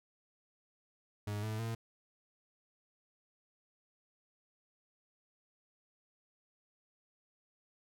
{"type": "tone with pitch steps", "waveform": "40% pulse", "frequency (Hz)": [103.83, 108.68, 113.75], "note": ["G#2", "A2", "A#2"], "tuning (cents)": [0, -21, -42], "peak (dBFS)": -35, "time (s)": [1.27, 1.75], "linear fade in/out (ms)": 5, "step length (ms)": 160, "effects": []}